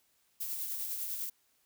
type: noise with tremolo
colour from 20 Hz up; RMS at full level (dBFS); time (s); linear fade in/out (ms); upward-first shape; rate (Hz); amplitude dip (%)
violet; -36; 0.4-1.3; 10; sine; 10; 35
effects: white hiss -72 dBFS RMS until 1.65 s